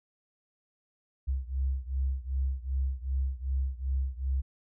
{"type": "beating tone pair", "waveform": "sine", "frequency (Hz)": [65.41, 68.01], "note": ["C2", "C#2"], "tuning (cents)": [0, -32], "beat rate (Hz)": 2.6, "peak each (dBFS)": [-30, -32], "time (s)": [1.27, 4.42], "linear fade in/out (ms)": 20, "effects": []}